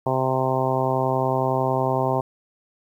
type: harmonic tone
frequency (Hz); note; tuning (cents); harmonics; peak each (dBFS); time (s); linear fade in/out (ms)
130.81; C3; 0; 1 / 2 / 3 / 4 / 5 / 6 / 7 / 8; -26 / -30 / -27 / -28 / -26 / -28 / -27 / -31; 0.06-2.21; 5
effects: 9-bit